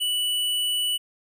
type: tone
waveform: square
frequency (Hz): 2960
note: F#7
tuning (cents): 0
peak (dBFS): -23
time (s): 0-0.98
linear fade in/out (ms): 20
effects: none